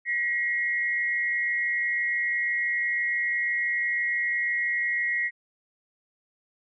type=tone pair together; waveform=sine; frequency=1909 / 2135 Hz; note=A#6 / C7; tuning=+41 / +34 cents; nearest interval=major second; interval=193 cents; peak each=-25 / -29 dBFS; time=0.05-5.31 s; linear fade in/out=50 ms; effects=none